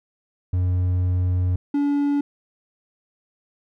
triangle tone pair in turn, 90.5 / 286.2 Hz, F#2 / D4, -38 / -45 cents, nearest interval octave + minor sixth, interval 1993 cents, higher second, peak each -16 dBFS, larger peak neither, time 0.53-1.56 / 1.74-2.21 s, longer first, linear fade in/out 5 ms, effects none

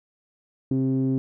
sawtooth tone with low-pass filter, 132.3 Hz, C3, 20 cents sharp, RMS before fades -23 dBFS, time 0.71-1.18 s, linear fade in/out 0 ms, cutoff 310 Hz, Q 8.7, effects none

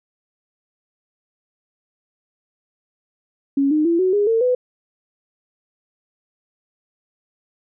sine tone with pitch steps, 277.2 / 305.8 / 337.4 / 372.2 / 410.6 / 452.9 / 499.7 Hz, C#4 / D#4 / E4 / F#4 / G#4 / A#4 / B4, 0 / -30 / +40 / +10 / -20 / -50 / +20 cents, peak -14 dBFS, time 3.57-4.55 s, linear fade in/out 5 ms, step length 140 ms, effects none

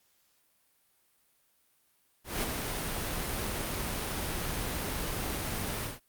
pink noise with ADSR envelope, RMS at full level -30 dBFS, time 2.24-6 s, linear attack 180 ms, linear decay 29 ms, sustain -4 dB, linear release 160 ms, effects white hiss -70 dBFS RMS until 6.08 s + Opus 48 kbps

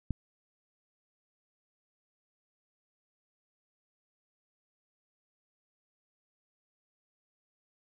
click, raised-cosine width 5 ms, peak -19 dBFS, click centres 0.107 s, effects none

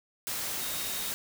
sine tone in noise, 3729 Hz, A#7, in tune, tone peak -42 dBFS, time 0.61-1.11 s, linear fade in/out 0 ms, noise white, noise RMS -34 dBFS, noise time 0.27-1.14 s, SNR -11 dB, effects none

